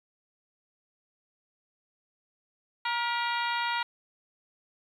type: harmonic tone with a mistuned harmonic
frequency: 472.3 Hz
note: A#4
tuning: 23 cents sharp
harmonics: 2 / 3 / 4 / 5 / 6 / 7 / 8 / 9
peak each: -30 / -34 / -36 / -38 / -40 / -41 / -42 / -43 dBFS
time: 2.85-3.83 s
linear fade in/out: 5 ms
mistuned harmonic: 4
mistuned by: +49 cents
effects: 10-bit